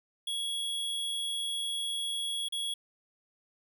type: tone with dropouts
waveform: square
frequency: 3338 Hz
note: G#7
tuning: 8 cents sharp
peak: -32 dBFS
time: 0.27-2.74 s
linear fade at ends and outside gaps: 5 ms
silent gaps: 2.486-2.523 s
effects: none